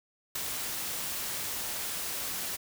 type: noise with ADSR envelope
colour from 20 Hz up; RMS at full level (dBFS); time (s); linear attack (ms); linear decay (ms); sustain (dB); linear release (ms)
white; -30; 0.35-2.57; 8; 6; -5; 18
effects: none